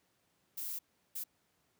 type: noise bursts at uneven times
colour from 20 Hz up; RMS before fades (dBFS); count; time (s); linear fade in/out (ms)
violet; -40; 2; 0.57-0.79 / 1.15-1.24; 10
effects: pink hiss -75 dBFS RMS until 1.79 s + high-pass 100 Hz 12 dB/octave